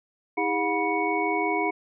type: tone cluster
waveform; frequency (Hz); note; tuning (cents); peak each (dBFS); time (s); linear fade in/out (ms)
sine; 321 / 406.6 / 722 / 976 / 2227; E4 / G#4 / F#5 / B5 / C#7; -46 / -37 / -43 / -21 / +7; -29; 0.37-1.71; 10
effects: none